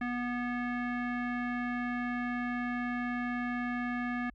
square tone with low-pass filter, 244 Hz, B3, 21 cents flat, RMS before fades -34 dBFS, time 0.01-4.3 s, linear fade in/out 5 ms, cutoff 1900 Hz, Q 4.2, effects added 50 Hz sine -55 dBFS peak until 4.34 s

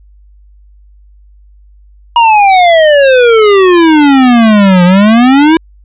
square exponential two-way sweep, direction down then up, 959 to 174.7 to 331.9 Hz, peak -3 dBFS, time 2.16-5.57 s, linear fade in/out 2 ms, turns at 4.84 s, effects added 50 Hz sine -37 dBFS peak until 5.84 s + resampled to 8000 Hz

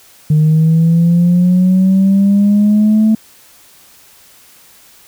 sine linear sweep, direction up, 151.6 to 220 Hz, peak -5 dBFS, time 0.3-3.15 s, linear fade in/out 5 ms, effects tanh soft clip ceiling -4 dBFS + white hiss -44 dBFS RMS until 5.07 s

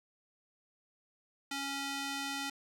square tone with band-pass filter, 277.2 Hz, C#4, in tune, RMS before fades -38 dBFS, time 1.51-2.5 s, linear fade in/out 5 ms, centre 3800 Hz, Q 0.54, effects none

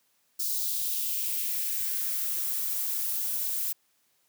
violet noise with high-pass filter sweep, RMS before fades -30 dBFS, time 0.39-3.73 s, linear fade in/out 10 ms, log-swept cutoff 4700 to 450 Hz, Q 2.1, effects white hiss -70 dBFS RMS until 4.28 s + high-pass 100 Hz 12 dB/octave

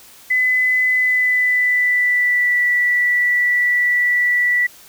sine tone with pitch glide, 2012 to 1959.2 Hz, B6 to B6, +32 to -14 cents, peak -13 dBFS, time 0.3-4.67 s, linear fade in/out 10 ms, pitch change -46 cents, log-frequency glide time 0.94-2.64 s, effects white hiss -44 dBFS RMS until 4.88 s

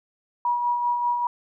sine tone with tremolo, 964 Hz, B5, 42 cents flat, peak -19 dBFS, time 0.45-1.27 s, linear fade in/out 2 ms, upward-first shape sine, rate 5.1 Hz, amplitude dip 40%, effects none

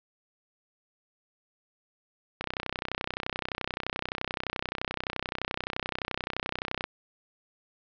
click train, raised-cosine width 0.3 ms, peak -14 dBFS, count 141, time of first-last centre 2.41-6.84 s, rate 31.6 Hz, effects low-pass 5000 Hz 12 dB/octave

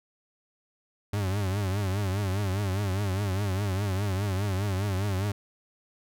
40% pulse tone with vibrato, 98 Hz, G2, in tune, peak -25 dBFS, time 1.13-5.32 s, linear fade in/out 5 ms, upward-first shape triangle, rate 4.9 Hz, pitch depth 130 cents each way, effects none

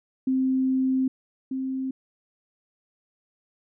sine tone pair in turn, 261.6 / 263.4 Hz, C4 / C4, 0 / +12 cents, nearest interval unison, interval 12 cents, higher second, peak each -20 / -26 dBFS, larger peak first, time 0.27-1.08 / 1.51-1.91 s, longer first, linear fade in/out 5 ms, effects none

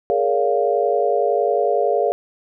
sine chord, Bb minor seventh, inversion third, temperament equal with one note detuned, 415.3 / 466.2 / 567.7 / 698.5 Hz, Ab4 / Bb4 / Db5 / F5, 0 / 0 / +41 / 0 cents, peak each -21 dBFS, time 0.1-2.12 s, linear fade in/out 0 ms, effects none

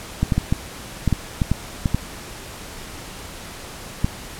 clicks, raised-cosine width 5 ms, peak -5 dBFS, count 11, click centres 0.23 / 0.322 / 0.38 / 0.525 / 1.077 / 1.127 / 1.418 / 1.516 / 1.858 / 1.946 / 4.045 s, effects pink hiss -36 dBFS RMS until 4.39 s + low-pass 12000 Hz 12 dB/octave

